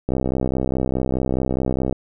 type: click train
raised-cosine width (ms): 2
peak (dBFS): -8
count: 120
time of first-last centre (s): 0.09-1.926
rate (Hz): 64.8
effects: none